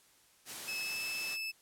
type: high-pass noise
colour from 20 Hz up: white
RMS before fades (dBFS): -43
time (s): 0.45-1.38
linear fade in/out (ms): 50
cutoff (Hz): 110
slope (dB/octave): 12
type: tone with pitch glide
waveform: 30% pulse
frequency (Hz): 2598 to 2619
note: E7 to E7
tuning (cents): -26 to -12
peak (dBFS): -33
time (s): 0.67-1.52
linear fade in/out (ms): 20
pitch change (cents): +14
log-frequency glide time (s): 0.81-0.94
effects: white hiss -65 dBFS RMS until 1.61 s + low-pass 12000 Hz 12 dB/octave